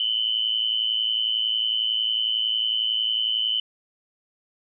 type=tone pair together; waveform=sine; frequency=2960 / 3071 Hz; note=F#7 / G7; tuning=0 / -36 cents; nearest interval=minor second; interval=64 cents; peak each=-24 dBFS; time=0-3.6 s; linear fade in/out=2 ms; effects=none